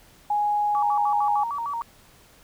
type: tone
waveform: sine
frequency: 830.6 Hz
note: G#5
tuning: in tune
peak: -20 dBFS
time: 0.3-1.44 s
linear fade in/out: 5 ms
type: tone with vibrato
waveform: sine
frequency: 1031 Hz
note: C6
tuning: 26 cents flat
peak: -26 dBFS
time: 0.75-1.82 s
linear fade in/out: 0 ms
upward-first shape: square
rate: 6.6 Hz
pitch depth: 180 cents each way
effects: pink hiss -54 dBFS RMS until 2.43 s